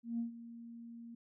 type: tone with ADSR envelope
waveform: sine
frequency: 233.1 Hz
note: A#3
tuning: in tune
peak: -32 dBFS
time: 0.03-1.15 s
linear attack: 160 ms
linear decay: 120 ms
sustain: -15 dB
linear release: 6 ms
effects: tanh soft clip ceiling -28 dBFS